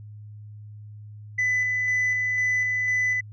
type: tone with tremolo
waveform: sine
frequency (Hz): 2000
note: B6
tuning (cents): +21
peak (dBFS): -18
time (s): 1.38-3.21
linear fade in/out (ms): 10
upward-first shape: square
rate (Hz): 2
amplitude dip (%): 30
effects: tanh soft clip ceiling -19 dBFS + added 105 Hz sine -39 dBFS peak until 3.32 s